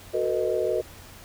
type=chord; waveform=sine; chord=B dominant seventh; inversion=second; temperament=equal with one note detuned; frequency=370 / 447.9 / 493.9 / 622.3 Hz; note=F#4 / A4 / B4 / D#5; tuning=0 / +31 / 0 / 0 cents; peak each=-28 dBFS; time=0.13-0.82 s; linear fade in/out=20 ms; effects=added 91 Hz sine -50 dBFS peak until 1.24 s + pink hiss -47 dBFS RMS until 1.24 s